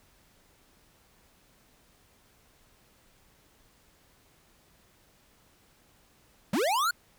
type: linear sweep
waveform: square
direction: up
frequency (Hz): 162.9 to 1480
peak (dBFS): -25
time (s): 6.53-6.91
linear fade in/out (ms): 5
effects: pink hiss -63 dBFS RMS until 7.18 s